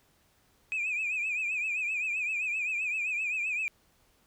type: tone with vibrato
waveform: sine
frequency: 2489 Hz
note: D#7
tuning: in tune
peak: -27 dBFS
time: 0.72-3.68 s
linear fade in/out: 0 ms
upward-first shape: triangle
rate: 7.7 Hz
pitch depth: 110 cents each way
effects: tanh soft clip ceiling -26 dBFS + pink hiss -67 dBFS RMS until 4.26 s